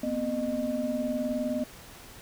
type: tone cluster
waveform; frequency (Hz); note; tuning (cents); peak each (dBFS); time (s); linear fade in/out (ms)
sine; 238.1 / 257.6 / 611; A#3 / C4 / D#5; +37 / -27 / -32; -31; 0.03-1.64; 5
effects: tanh soft clip ceiling -18 dBFS + pink hiss -48 dBFS RMS until 2.21 s